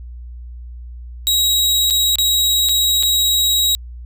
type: tone with dropouts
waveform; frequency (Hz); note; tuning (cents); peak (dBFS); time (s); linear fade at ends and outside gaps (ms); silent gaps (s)
sawtooth; 3829; A#7; +46; -10; 1.27-3.75; 0; 1.901-1.907 / 2.156-2.185 / 2.688-2.693 / 3.027-3.033
effects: added 60 Hz sine -30 dBFS peak until 4.05 s